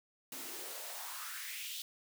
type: noise with high-pass filter sweep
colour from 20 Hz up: white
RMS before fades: -44 dBFS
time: 0.32-1.82 s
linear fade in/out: 2 ms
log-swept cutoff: 230 to 3600 Hz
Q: 3.2
effects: none